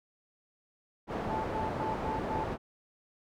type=low-pass noise; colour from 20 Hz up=white; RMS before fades=-35 dBFS; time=1.07-2.58 s; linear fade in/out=50 ms; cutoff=700 Hz; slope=12 dB/octave
type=tone bursts; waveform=sine; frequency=875 Hz; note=A5; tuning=10 cents flat; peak=-33 dBFS; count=5; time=1.3-2.44 s; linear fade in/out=0 ms; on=140 ms; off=110 ms
effects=none